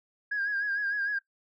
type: tone with vibrato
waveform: sine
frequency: 1637 Hz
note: G#6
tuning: 25 cents flat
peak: -26 dBFS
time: 0.31-1.19 s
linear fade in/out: 10 ms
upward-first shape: sine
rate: 6.6 Hz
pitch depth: 53 cents each way
effects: noise-tail reverb RT60 0.1 s tail -17 dB re dry + tanh soft clip ceiling -23 dBFS